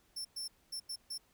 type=tone bursts at uneven times; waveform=sawtooth; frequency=5380 Hz; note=E8; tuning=34 cents sharp; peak=-36 dBFS; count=5; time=0.16-0.25 / 0.36-0.48 / 0.72-0.8 / 0.89-0.96 / 1.1-1.18 s; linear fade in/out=10 ms; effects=pink hiss -70 dBFS RMS until 1.33 s